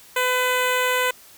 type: tone with notch filter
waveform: 10% pulse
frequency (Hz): 503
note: B4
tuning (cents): +32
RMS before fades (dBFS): -21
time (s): 0.16-1.11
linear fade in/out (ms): 5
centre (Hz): 5400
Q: 1.3
effects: white hiss -48 dBFS RMS until 1.37 s